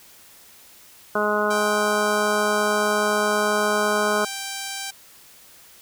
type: harmonic tone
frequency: 209.6 Hz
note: G#3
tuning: 16 cents sharp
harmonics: 1 / 2 / 3 / 4 / 5 / 6 / 7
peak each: -29 / -25 / -25 / -31 / -27 / -27 / -26 dBFS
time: 1.15-4.25 s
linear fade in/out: 5 ms
type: tone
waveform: 5% pulse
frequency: 784 Hz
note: G5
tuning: in tune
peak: -17 dBFS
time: 1.5-4.91 s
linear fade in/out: 10 ms
effects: white hiss -49 dBFS RMS until 5.81 s